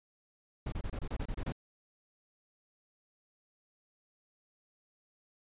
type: noise bursts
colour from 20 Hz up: brown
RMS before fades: -36 dBFS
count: 10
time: 0.66-1.523 s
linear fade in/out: 5 ms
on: 62 ms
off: 27 ms
effects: resampled to 8000 Hz